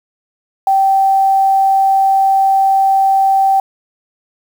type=tone with quantisation; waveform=sine; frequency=777 Hz; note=G5; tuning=16 cents flat; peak=-8 dBFS; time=0.67-3.6 s; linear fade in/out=2 ms; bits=6; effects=none